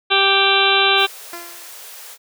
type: harmonic tone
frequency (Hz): 391.8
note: G4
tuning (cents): -1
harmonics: 1 / 2 / 3 / 4 / 6 / 7 / 8 / 9 / 10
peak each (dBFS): -21 / -21 / -21 / -21 / -21 / -21 / -21 / -21 / -21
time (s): 0.1-1.07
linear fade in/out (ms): 20
type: high-pass noise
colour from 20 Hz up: white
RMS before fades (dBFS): -37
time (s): 0.96-2.18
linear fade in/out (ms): 50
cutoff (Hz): 400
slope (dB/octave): 96
type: tone with exponential decay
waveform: 10% pulse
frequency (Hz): 343.7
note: F4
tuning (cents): -28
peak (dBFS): -20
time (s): 1.33-1.84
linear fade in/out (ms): 2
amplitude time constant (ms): 110
effects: none